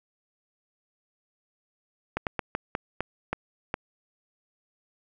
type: slowing click train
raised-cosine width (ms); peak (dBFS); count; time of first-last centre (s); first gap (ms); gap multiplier
0.5; -12; 8; 2.17-3.741; 98; 1.27
effects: none